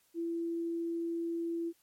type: tone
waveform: sine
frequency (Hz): 335.8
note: E4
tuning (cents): +32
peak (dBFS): -32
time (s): 0.14-1.73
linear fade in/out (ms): 50
effects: white hiss -70 dBFS RMS until 1.82 s + MP3 64 kbps